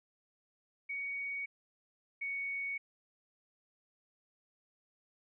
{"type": "tone pair in turn", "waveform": "sine", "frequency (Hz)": [2241, 2228], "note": ["C#7", "C#7"], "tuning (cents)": [18, 8], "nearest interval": "unison", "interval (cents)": 10, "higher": "first", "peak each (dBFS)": [-36, -35], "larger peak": "second", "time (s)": [[0.89, 1.46], [2.21, 2.78]], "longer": "neither", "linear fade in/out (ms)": 10, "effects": []}